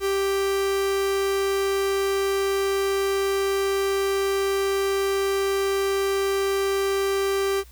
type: tone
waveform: 45% pulse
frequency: 392 Hz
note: G4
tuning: in tune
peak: -21 dBFS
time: 0-7.64 s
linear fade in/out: 50 ms
effects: added 60 Hz sine -45 dBFS peak until 7.71 s + white hiss -54 dBFS RMS until 7.71 s